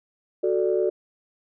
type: chord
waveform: sine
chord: D major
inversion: first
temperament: equal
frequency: 370 / 440 / 587.3 Hz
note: F#4 / A4 / D5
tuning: 0 / 0 / 0 cents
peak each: -22 / -24 / -26 dBFS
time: 0.43-0.9 s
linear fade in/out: 10 ms
effects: tanh soft clip ceiling -10 dBFS